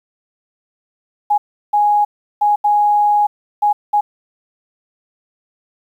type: tone bursts at uneven times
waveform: sine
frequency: 830 Hz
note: G#5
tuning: 1 cent flat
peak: -10 dBFS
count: 6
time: 1.3-1.38 / 1.73-2.05 / 2.41-2.56 / 2.64-3.27 / 3.62-3.73 / 3.93-4.01 s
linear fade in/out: 10 ms
effects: 8-bit